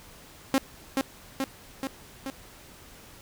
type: tone with echo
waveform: sawtooth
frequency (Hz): 268.7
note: C4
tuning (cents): +46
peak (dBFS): -16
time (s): 0.54-0.58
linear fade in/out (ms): 0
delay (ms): 430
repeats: 4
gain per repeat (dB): -3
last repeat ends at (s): 2.3
effects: pink hiss -50 dBFS RMS until 3.21 s